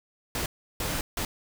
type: noise bursts at uneven times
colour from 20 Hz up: pink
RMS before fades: -30 dBFS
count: 3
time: 0.35-0.46 / 0.8-1.01 / 1.17-1.25 s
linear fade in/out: 2 ms
effects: none